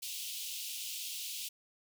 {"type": "high-pass noise", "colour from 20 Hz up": "pink", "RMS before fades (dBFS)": -41, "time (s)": [0.02, 1.49], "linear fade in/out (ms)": 10, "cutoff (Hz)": 2700, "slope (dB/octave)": 48, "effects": []}